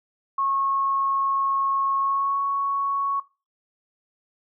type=tone with pitch glide; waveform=sine; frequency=1093 to 1110.2 Hz; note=C#6 to C#6; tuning=-25 to +2 cents; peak=-21 dBFS; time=0.38-3.2 s; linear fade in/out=5 ms; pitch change=+27 cents; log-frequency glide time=1.98-2.4 s; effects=noise-tail reverb RT60 0.3 s tail -19 dB re dry